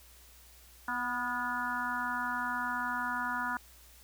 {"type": "harmonic tone with a mistuned harmonic", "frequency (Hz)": 246.3, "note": "B3", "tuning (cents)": -5, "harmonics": [1, 3, 4, 5, 6, 7], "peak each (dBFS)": [-42, -43, -36, -40, -35, -42], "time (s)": [0.88, 3.57], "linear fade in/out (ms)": 2, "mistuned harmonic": 6, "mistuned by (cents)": -38, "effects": ["added 60 Hz sine -58 dBFS peak until 4.03 s", "white hiss -58 dBFS RMS until 4.03 s"]}